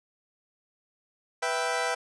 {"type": "chord", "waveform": "20% pulse", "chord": "E minor", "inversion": "second", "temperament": "equal", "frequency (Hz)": [493.9, 659.3, 784], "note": ["B4", "E5", "G5"], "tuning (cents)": [0, 0, 0], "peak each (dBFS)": -26, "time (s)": [1.42, 1.95], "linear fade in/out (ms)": 10, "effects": ["resampled to 22050 Hz"]}